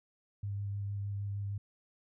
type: tone with vibrato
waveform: sine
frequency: 100.7 Hz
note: G2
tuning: 47 cents sharp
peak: -34 dBFS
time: 0.43-1.58 s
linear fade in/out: 5 ms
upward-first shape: square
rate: 6.5 Hz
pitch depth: 10 cents each way
effects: none